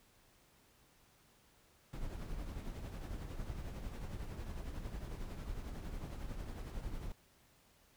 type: noise with tremolo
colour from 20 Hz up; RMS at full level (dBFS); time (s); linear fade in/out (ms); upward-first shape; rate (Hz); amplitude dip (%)
brown; -41; 1.93-7.12; 2; triangle; 11; 55
effects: pink hiss -68 dBFS RMS until 7.96 s